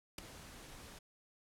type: noise with ADSR envelope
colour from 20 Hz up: pink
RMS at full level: -38 dBFS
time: 0.18-0.99 s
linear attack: 4 ms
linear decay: 7 ms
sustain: -15 dB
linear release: 10 ms
effects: low-pass 12000 Hz 12 dB/octave